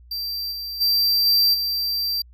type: tone with level steps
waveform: square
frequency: 4699 Hz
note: D8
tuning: in tune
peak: -26 / -29 / -17 / -15 / -22 dBFS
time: 0.11-2.22 s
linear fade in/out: 5 ms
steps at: 0.51 / 0.8 / 1.25 / 1.53 s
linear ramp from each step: 20 ms
effects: added 60 Hz sine -45 dBFS peak until 2.33 s